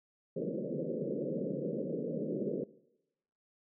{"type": "band-pass noise", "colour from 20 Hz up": "white", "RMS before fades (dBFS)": -36, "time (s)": [0.36, 2.64], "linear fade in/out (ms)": 5, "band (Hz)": [140, 560], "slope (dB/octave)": 96, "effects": ["noise-tail reverb RT60 0.9 s tail -21 dB re dry"]}